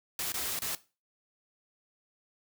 white noise with dropouts, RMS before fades -34 dBFS, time 0.19-0.75 s, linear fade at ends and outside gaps 2 ms, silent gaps 0.321-0.341 / 0.591-0.619 s, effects noise-tail reverb RT60 0.3 s tail -17 dB re dry

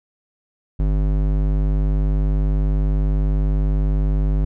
square tone with band-pass filter, 50 Hz, G1, 35 cents sharp, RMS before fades -18 dBFS, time 0.79-4.45 s, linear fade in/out 5 ms, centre 100 Hz, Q 0.62, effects none

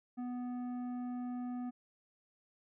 sine tone with tanh clipping, 246.9 Hz, B3, in tune, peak -39 dBFS, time 0.17-1.71 s, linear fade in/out 20 ms, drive 10 dB, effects none

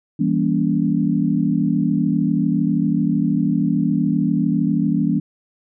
sine chord, E diminished seventh, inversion none, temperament just, 164.81 / 197.78 / 237.3 / 284.8 Hz, E3 / G3 / Bb3 / Db4, 0 / +16 / +31 / +47 cents, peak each -21 dBFS, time 0.19-5.2 s, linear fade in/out 10 ms, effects none

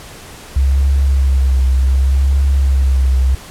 sine tone with vibrato, 67 Hz, C2, 42 cents sharp, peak -9 dBFS, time 0.56-3.35 s, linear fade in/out 5 ms, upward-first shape triangle, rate 0.67 Hz, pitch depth 54 cents each way, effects pink hiss -35 dBFS RMS until 3.5 s + low-pass 12000 Hz 12 dB/octave

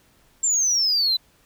sine exponential sweep, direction down, 7440 to 3966 Hz, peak -16 dBFS, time 0.43-1.17 s, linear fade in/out 10 ms, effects tanh soft clip ceiling -15 dBFS + pink hiss -59 dBFS RMS until 1.45 s

